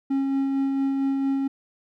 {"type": "tone with tremolo", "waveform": "triangle", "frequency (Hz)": 272.3, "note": "C#4", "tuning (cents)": -31, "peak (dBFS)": -18, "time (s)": [0.1, 1.48], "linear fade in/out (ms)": 10, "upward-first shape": "sine", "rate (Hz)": 4.4, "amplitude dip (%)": 25, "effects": []}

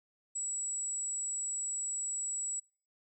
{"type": "tone", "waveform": "sine", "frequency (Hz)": 7820, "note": "B8", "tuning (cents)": -18, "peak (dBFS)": -34, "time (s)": [0.35, 2.6], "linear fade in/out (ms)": 10, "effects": ["noise-tail reverb RT60 0.4 s tail -26 dB re dry"]}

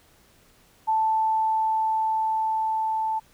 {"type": "tone with level ramp", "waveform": "sine", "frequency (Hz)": 880, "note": "A5", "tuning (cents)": 0, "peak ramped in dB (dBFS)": [-19, -23], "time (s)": [0.87, 3.2], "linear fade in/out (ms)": 20, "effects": ["pink hiss -58 dBFS RMS until 3.33 s"]}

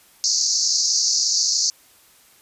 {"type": "band-pass noise", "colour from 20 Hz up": "white", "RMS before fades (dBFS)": -20, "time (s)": [0.24, 1.7], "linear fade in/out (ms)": 0, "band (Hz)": [4400, 6700], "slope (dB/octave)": 96, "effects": ["white hiss -53 dBFS RMS until 2.41 s", "resampled to 32000 Hz"]}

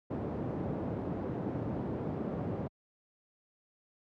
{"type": "band-pass noise", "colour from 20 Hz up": "pink", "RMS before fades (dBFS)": -36, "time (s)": [0.1, 2.68], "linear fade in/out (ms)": 10, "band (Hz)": [110, 510], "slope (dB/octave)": 12, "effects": ["high-pass 60 Hz 12 dB/octave"]}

